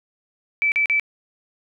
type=tone bursts; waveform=sine; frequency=2314 Hz; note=D7; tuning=26 cents flat; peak=-16 dBFS; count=3; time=0.62-0.997 s; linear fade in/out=0 ms; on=99 ms; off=40 ms; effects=none